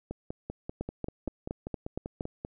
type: two click trains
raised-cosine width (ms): 2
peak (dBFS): -19 / -22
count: 7 / 13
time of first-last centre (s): 0.81-2.209 / 0.11-2.449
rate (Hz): 4.29 / 5.13
effects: none